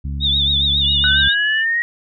harmonic tone, 70.5 Hz, C#2, 30 cents sharp, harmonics 1 / 2 / 3 / 4, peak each -22 / -28 / -34 / -41 dBFS, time 0.04-1.29 s, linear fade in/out 10 ms
sine tone with vibrato, 3621 Hz, A7, 49 cents sharp, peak -14 dBFS, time 0.2-1.35 s, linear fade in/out 50 ms, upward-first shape triangle, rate 7.3 Hz, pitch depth 100 cents each way
sine tone with pitch glide, 2898 to 2928 Hz, F#7 to F#7, -37 to -19 cents, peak -22 dBFS, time 0.81-1.65 s, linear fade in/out 50 ms, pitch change +18 cents, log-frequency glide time 0.99-1.27 s
sine linear sweep, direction up, 1480 to 1900 Hz, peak -15 dBFS, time 1.04-1.82 s, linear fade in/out 0 ms
effects none

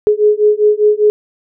sine beating tone pair, 418.6 / 423.6 Hz, G#4 / G#4, +14 / +34 cents, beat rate 5 Hz, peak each -11 dBFS, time 0.07-1.1 s, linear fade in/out 0 ms, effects none

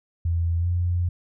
sine tone with pitch glide, 84.4 to 87.88 Hz, E2 to F2, +41 to +11 cents, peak -20 dBFS, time 0.25-1.09 s, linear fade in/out 5 ms, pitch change +70 cents, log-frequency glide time 0.59-0.67 s, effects none

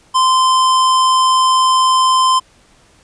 square tone, 1036 Hz, C6, 17 cents flat, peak -10 dBFS, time 0.14-2.4 s, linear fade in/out 20 ms, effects pink hiss -50 dBFS RMS until 3.03 s + resampled to 22050 Hz

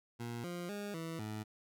20% pulse tone with pitch steps, 118.3 / 175.2 / 204.5 / 163.9 / 107.5 Hz, A#2 / F3 / G#3 / E3 / A2, +26 / +6 / -26 / -10 / -40 cents, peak -35 dBFS, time 0.19-1.44 s, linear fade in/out 20 ms, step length 250 ms, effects none

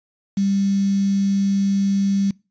sine tone with quantisation, 197.3 Hz, G3, 11 cents sharp, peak -16 dBFS, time 0.37-2.31 s, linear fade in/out 5 ms, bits 6, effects noise-tail reverb RT60 0.3 s tail -25 dB re dry + resampled to 16000 Hz

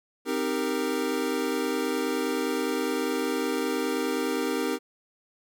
square chord, C minor seventh, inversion none, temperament equal with one note detuned, 261.6 / 311.1 / 396.3 / 466.2 Hz, C4 / Eb4 / G4 / Bb4, 0 / 0 / +19 / 0 cents, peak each -32 dBFS, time 0.25-4.79 s, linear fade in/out 50 ms, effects none

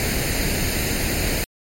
pink noise with comb filter, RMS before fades -22 dBFS, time 0-1.44 s, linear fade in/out 0 ms, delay 0.44 ms, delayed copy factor +0.65, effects MP3 64 kbps

